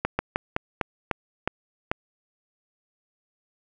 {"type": "slowing click train", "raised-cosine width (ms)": 0.5, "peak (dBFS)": -8, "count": 8, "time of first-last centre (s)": [0.05, 1.915], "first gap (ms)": 140, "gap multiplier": 1.21, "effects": []}